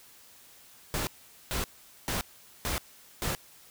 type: noise bursts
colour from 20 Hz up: pink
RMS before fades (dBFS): -31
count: 5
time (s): 0.94-3.35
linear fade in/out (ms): 0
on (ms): 130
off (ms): 440
effects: white hiss -55 dBFS RMS until 3.7 s